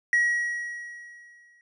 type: tone with exponential decay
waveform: triangle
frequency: 1909 Hz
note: A#6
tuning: 41 cents sharp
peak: -15 dBFS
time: 0.13-1.61 s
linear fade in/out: 1 ms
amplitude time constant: 320 ms
effects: tanh soft clip ceiling -12 dBFS + resampled to 22050 Hz